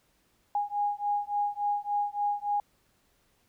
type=beating tone pair; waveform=sine; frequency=820 / 823.5 Hz; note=G#5 / G#5; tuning=-22 / -15 cents; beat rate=3.5 Hz; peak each=-30 dBFS; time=0.55-2.6 s; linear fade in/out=2 ms; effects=pink hiss -69 dBFS RMS until 3.48 s